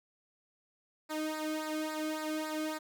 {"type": "tone with flanger", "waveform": "sawtooth", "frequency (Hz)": 310.1, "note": "D#4", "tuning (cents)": -6, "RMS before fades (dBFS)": -36, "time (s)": [1.09, 2.79], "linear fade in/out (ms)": 20, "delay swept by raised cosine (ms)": [0.32, 1.13], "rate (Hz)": 3.6, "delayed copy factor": -0.8, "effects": []}